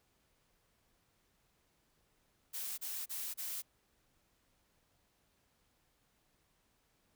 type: noise bursts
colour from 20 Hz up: blue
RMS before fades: -41 dBFS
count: 4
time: 2.53-3.623 s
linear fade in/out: 20 ms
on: 250 ms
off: 31 ms
effects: pink hiss -75 dBFS RMS until 7.15 s